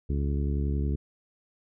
harmonic tone, 70.9 Hz, C#2, 40 cents sharp, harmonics 1 / 2 / 3 / 4 / 5 / 6, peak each -26 / -32 / -36 / -38 / -40 / -42 dBFS, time 0.09-0.96 s, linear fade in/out 10 ms, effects none

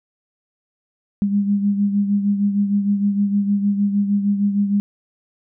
sine beating tone pair, 201.3 / 207.8 Hz, G3 / G#3, +46 / +1 cents, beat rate 6.5 Hz, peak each -16 / -24 dBFS, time 1.22-4.8 s, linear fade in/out 0 ms, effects none

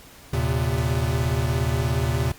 square tone cluster, 79.2 / 116.6 / 133.6 Hz, D#2 / A#2 / C3, +31 / +1 / +36 cents, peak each -26 dBFS, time 0.33-2.32 s, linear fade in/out 5 ms, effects pink hiss -47 dBFS RMS until 2.38 s + Opus 48 kbps

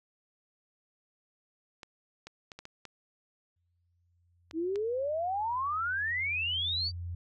clicks, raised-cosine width 0.2 ms, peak -27 dBFS, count 8, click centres 1.832 / 2.27 / 2.518 / 2.59 / 2.654 / 2.853 / 4.511 / 4.758 s
sine tone with exponential growth, 87 Hz, F2, 6 cents flat, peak -34 dBFS, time 3.56-7.15 s, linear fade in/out 5 ms, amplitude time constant 780 ms
sine exponential sweep, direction up, 311.1 to 4699 Hz, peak -29 dBFS, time 4.53-6.92 s, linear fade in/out 50 ms
effects none

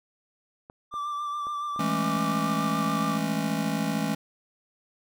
clicks, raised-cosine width 1 ms, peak -30 dBFS, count 5, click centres 0.699 / 0.94 / 1.469 / 1.762 / 2.166 s
triangle tone with vibrato, 1174.7 Hz, D6, in tune, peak -27 dBFS, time 0.91-3.19 s, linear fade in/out 50 ms, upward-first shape sine, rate 7.1 Hz, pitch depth 25 cents each way
square chord, A major seventh, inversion second, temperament just, 165 / 206.2 / 220 / 275 Hz, E3 / G#3 / A3 / C#4, +2 / -12 / 0 / -14 cents, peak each -32 dBFS, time 1.79-4.15 s, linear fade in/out 5 ms
effects none

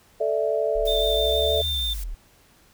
sine chord, A suspended fourth, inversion none, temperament equal, 440 / 587.3 / 659.3 Hz, A4 / D5 / E5, 0 / 0 / 0 cents, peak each -25 dBFS, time 0.2-1.62 s, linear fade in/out 10 ms
sine linear two-way sweep, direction up then down, 32.7 to 82.5 to 32.7 Hz, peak -28 dBFS, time 0.75-2.15 s, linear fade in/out 10 ms, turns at 1.66 s
blue noise, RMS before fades -39 dBFS, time 0.85-2.04 s, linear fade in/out 5 ms
sine tone with vibrato, 3585 Hz, A7, 32 cents sharp, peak -24 dBFS, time 0.87-1.94 s, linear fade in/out 10 ms, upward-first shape sine, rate 6.4 Hz, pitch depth 10 cents each way
effects pink hiss -57 dBFS RMS until 2.73 s

